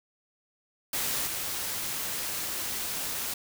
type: noise with level steps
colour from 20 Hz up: white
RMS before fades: -30 / -33 dBFS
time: 0.93-3.34 s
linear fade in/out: 5 ms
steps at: 1.26 s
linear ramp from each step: 10 ms
effects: none